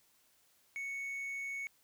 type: tone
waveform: triangle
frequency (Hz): 2217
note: C#7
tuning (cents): 0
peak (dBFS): -36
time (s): 0.76-1.67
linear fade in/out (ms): 0
effects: white hiss -70 dBFS RMS until 1.83 s